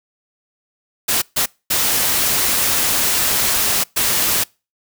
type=noise bursts at uneven times; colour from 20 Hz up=white; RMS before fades=-17 dBFS; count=4; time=1.08-1.22 / 1.36-1.46 / 1.7-3.84 / 3.96-4.44 s; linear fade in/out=10 ms; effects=noise-tail reverb RT60 0.3 s tail -26 dB re dry